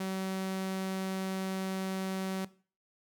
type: tone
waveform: sawtooth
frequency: 190 Hz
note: F#3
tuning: 46 cents sharp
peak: -29 dBFS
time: 0-2.45 s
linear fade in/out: 5 ms
effects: noise-tail reverb RT60 0.4 s tail -18 dB re dry